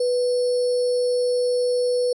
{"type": "tone with sample-and-hold", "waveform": "sine", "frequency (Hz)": 493.9, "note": "B4", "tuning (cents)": 0, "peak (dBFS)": -18, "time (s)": [0, 2.13], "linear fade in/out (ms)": 5, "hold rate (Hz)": 4900, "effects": ["resampled to 24000 Hz"]}